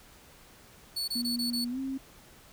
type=tone bursts; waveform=40% pulse; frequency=4435 Hz; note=C#8; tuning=in tune; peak=-29 dBFS; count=5; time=0.96-1.648 s; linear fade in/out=10 ms; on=120 ms; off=22 ms
type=tone with pitch glide; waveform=sine; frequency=241 to 267.4 Hz; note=B3 to C4; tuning=-42 to +38 cents; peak=-31 dBFS; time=1.15-1.98 s; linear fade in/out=10 ms; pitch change=+180 cents; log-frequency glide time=1.69-1.79 s
effects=pink hiss -55 dBFS RMS until 2.52 s